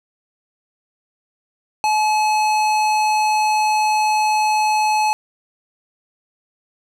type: tone with low-pass filter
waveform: square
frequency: 856 Hz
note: A5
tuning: 48 cents flat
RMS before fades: -17 dBFS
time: 1.84-5.13 s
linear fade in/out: 0 ms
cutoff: 9100 Hz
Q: 0.62
effects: none